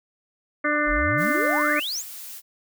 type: harmonic tone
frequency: 297.2 Hz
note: D4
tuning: 21 cents sharp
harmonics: 1 / 2 / 4 / 5 / 6 / 7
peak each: -27 / -27 / -27 / -27 / -27 / -27 dBFS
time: 0.64-1.8 s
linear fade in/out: 10 ms
type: exponential sweep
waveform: sine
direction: up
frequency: 32.7 to 7980 Hz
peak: -26 dBFS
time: 0.86-2.04 s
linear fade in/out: 50 ms
type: noise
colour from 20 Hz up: blue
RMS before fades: -38 dBFS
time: 1.17-2.42 s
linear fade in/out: 50 ms
effects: none